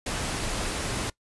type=noise; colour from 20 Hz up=pink; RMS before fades=-30 dBFS; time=0.06-1.1 s; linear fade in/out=5 ms; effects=noise-tail reverb RT60 0.1 s tail -21 dB re dry + resampled to 24000 Hz